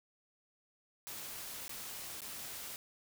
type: noise with dropouts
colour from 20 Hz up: white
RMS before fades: -45 dBFS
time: 1.07-2.76 s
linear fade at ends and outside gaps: 0 ms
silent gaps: 1.68-1.694 / 2.206-2.218 s
effects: none